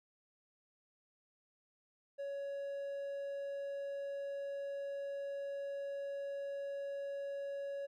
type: tone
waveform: triangle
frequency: 559 Hz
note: C#5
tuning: 14 cents sharp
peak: -37 dBFS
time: 2.18-7.87 s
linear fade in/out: 20 ms
effects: none